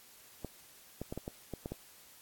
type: clicks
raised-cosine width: 2 ms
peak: -25 dBFS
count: 8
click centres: 0.447 / 1.016 / 1.125 / 1.176 / 1.279 / 1.537 / 1.659 / 1.72 s
effects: white hiss -58 dBFS RMS until 2.21 s + AAC 64 kbps